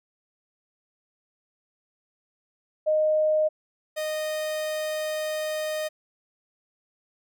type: tone pair in turn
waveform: sine / 45% pulse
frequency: 618 / 618 Hz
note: D#5 / D#5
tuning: -12 / -12 cents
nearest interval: unison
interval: 0 cents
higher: neither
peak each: -19 / -27 dBFS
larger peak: first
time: 2.86-3.49 / 3.96-5.89 s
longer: second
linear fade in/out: 20 ms
effects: none